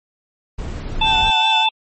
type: noise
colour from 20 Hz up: brown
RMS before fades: -25 dBFS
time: 0.58-1.31 s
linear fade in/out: 10 ms
type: harmonic tone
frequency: 880 Hz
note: A5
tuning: in tune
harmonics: 1 / 3 / 4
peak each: -16 / -20 / -17 dBFS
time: 1.01-1.69 s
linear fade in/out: 5 ms
type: tone with vibrato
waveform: 35% pulse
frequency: 763 Hz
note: G5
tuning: 47 cents flat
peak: -22 dBFS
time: 1.03-1.67 s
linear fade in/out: 50 ms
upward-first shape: sine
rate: 5 Hz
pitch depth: 57 cents each way
effects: MP3 32 kbps